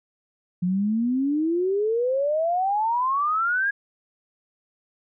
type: exponential sweep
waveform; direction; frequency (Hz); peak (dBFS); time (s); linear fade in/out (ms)
sine; up; 174.61 to 1661.2; -20; 0.62-3.71; 10
effects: none